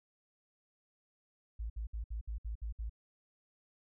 sine tone bursts, 55 Hz, A1, in tune, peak -36 dBFS, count 8, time 1.59-2.897 s, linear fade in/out 10 ms, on 110 ms, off 61 ms, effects none

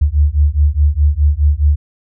sine beating tone pair, 71.3 / 76.1 Hz, C#2 / D#2, +49 / -38 cents, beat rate 4.8 Hz, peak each -12 dBFS, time 0.01-1.76 s, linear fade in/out 10 ms, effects none

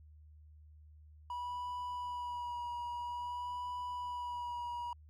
triangle tone with vibrato, 973 Hz, B5, 26 cents flat, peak -36 dBFS, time 1.3-4.93 s, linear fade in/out 2 ms, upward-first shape sine, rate 0.5 Hz, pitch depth 21 cents each way, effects added 76 Hz sine -55 dBFS peak until 5.09 s

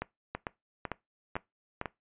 two click trains, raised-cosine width 0.5 ms, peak -19 / -18 dBFS, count 4 / 5, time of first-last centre 0.35-1.858 / 0.02-1.814 s, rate 1.99 / 2.23 Hz, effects noise-tail reverb RT60 0.2 s tail -21 dB re dry + resampled to 8000 Hz

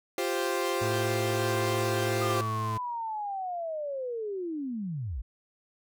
sawtooth chord, F suspended second, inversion none, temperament equal, 349.2 / 392 / 523.3 Hz, F4 / G4 / C5, 0 / 0 / 0 cents, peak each -28 dBFS, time 0.18-2.41 s, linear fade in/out 2 ms
40% pulse tone, 109.5 Hz, A2, 8 cents flat, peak -30 dBFS, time 0.81-2.78 s, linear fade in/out 10 ms
sine linear sweep, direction down, 1229 to 45.62 Hz, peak -31 dBFS, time 2.21-5.22 s, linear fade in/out 10 ms
effects none

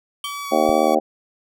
square tone with exponential decay, 3136 Hz, G7, in tune, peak -25 dBFS, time 0.24-0.41 s, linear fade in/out 1 ms, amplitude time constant 35 ms
sawtooth tone with vibrato, 1137 Hz, C#6, 44 cents sharp, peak -24 dBFS, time 0.24-0.95 s, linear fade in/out 5 ms, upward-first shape square, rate 2.4 Hz, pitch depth 10 cents each way
harmonic tone, 77.78 Hz, D#2, in tune, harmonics 3 / 4 / 5 / 6 / 7 / 8 / 9 / 10, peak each -25 / -23 / -24 / -28 / -20 / -23 / -22 / -21 dBFS, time 0.51-1 s, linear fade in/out 20 ms
click, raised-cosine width 5 ms, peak -19 dBFS, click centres 0.693 s
effects none

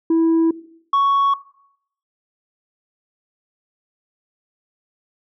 sine tone pair in turn, 327.9 / 1112.5 Hz, E4 / C#6, -9 / +6 cents, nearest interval octave + major sixth, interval 2115 cents, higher second, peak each -10 dBFS, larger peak neither, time 0.1-0.51 / 0.93-1.34 s, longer neither, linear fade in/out 5 ms, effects noise-tail reverb RT60 0.7 s tail -20 dB re dry + tanh soft clip ceiling -12 dBFS

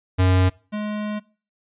square tone pair in turn, 92.5 / 210.4 Hz, F#2 / G#3, 0 / +23 cents, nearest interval octave + major second, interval 1423 cents, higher second, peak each -15 / -25 dBFS, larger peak first, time 0.18-0.5 / 0.72-1.2 s, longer second, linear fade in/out 20 ms, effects noise-tail reverb RT60 0.4 s tail -23 dB re dry + resampled to 8000 Hz

